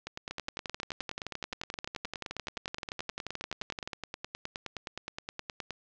two click trains, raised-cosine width 0.2 ms, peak -18 / -19 dBFS, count 42 / 55, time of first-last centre 0.31-3.875 / 0.07-5.707 s, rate 11.5 / 9.58 Hz, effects low-pass 6000 Hz 12 dB/octave + 10-bit

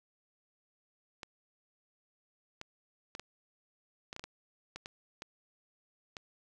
clicks, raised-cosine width 0.2 ms, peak -25 dBFS, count 12, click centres 1.232 / 2.614 / 3.151 / 3.196 / 4.129 / 4.164 / 4.195 / 4.24 / 4.76 / 4.859 / 5.221 / 6.168 s, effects none

